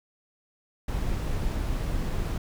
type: noise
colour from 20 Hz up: brown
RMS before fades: -28 dBFS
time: 0.88-2.38 s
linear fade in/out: 5 ms
effects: none